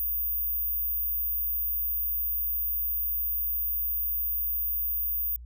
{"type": "tone", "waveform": "sine", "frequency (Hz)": 14917, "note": "A#9", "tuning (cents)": 0, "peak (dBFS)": -26, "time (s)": [0, 5.36], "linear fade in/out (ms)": 0, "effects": ["added 60 Hz sine -41 dBFS peak until 5.45 s"]}